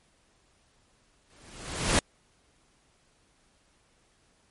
pink noise with exponential growth, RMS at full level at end -21 dBFS, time 1.3-1.99 s, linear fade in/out 0 ms, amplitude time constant 150 ms, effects pink hiss -66 dBFS RMS until 4.5 s + MP3 48 kbps

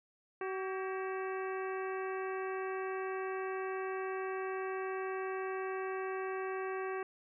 harmonic tone with a mistuned harmonic, 379.5 Hz, F#4, 44 cents sharp, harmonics 1 / 2 / 3 / 4 / 5 / 6 / 7, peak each -37 / -44 / -44 / -47 / -49 / -53 / -53 dBFS, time 0.41-7.03 s, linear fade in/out 2 ms, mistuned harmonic 4, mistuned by +76 cents, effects none

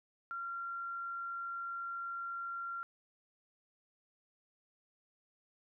sine tone, 1377 Hz, F6, 25 cents flat, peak -38 dBFS, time 0.31-2.83 s, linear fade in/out 0 ms, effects none

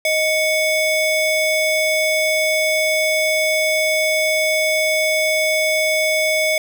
square ring-modulated tone, 1424 Hz, F6, 33 cents sharp, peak -13 dBFS, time 0.05-6.58 s, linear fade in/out 2 ms, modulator 798 Hz, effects 9-bit

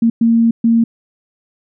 sine tone bursts at uneven times, 230 Hz, A#3, 23 cents flat, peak -8 dBFS, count 3, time 0.02-0.1 / 0.21-0.51 / 0.64-0.84 s, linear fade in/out 5 ms, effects none

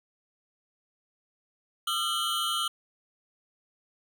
square tone cluster, 1218 / 1358 / 2988 / 3219 Hz, D#6 / F6 / F#7 / G7, -37 / -49 / +16 / +45 cents, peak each -35 / -33 / -32 / -34 dBFS, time 1.87-2.68 s, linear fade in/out 5 ms, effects none

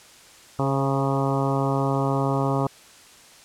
harmonic tone with a mistuned harmonic, 136.9 Hz, C#3, 21 cents flat, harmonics 1 / 2 / 3 / 4 / 5 / 6 / 7 / 8 / 9, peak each -24 / -27 / -29 / -30 / -31 / -32 / -32 / -33 / -34 dBFS, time 0.59-2.67 s, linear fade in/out 2 ms, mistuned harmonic 4, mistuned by -19 cents, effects white hiss -49 dBFS RMS until 3.44 s + low-pass 9000 Hz 12 dB/octave

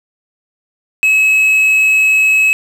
triangle tone with quantisation, 2573 Hz, E7, 43 cents flat, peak -6 dBFS, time 1.03-2.53 s, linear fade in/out 0 ms, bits 6, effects none

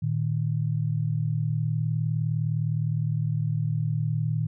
sine tone pair together, 114.19 / 153.8 Hz, A#2 / D#3, -35 / -20 cents, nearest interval perfect fourth, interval 515 cents, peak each -26 dBFS, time 0.02-4.47 s, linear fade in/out 10 ms, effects none

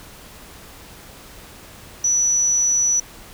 sine tone, 5920 Hz, F#8, in tune, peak -15 dBFS, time 2.04-3 s, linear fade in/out 5 ms, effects pink hiss -42 dBFS RMS until 3.33 s

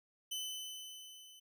sawtooth tone with level ramp, 3028 Hz, F#7, 39 cents sharp, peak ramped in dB -34 to -53 dBFS, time 0.31-1.4 s, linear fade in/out 10 ms, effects none

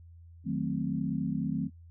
sine chord, D# diminished seventh, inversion none, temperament equal, 155.56 / 185 / 220 / 261.6 Hz, D#3 / F#3 / A3 / C4, 0 / 0 / 0 / 0 cents, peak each -34 dBFS, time 0.44-1.7 s, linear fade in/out 50 ms, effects noise-tail reverb RT60 0.1 s tail -22 dB re dry + added 84 Hz sine -49 dBFS peak until 1.9 s

